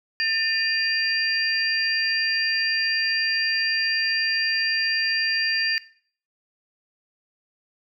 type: tone cluster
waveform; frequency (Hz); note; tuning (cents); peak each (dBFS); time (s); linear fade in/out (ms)
sine; 1798 / 2461 / 2797 / 4723; A6 / D#7 / F7 / D8; +37 / -20 / +2 / +9; -24 / -28 / -33 / -25; 0.2-5.78; 0
effects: noise-tail reverb RT60 0.5 s tail -18 dB re dry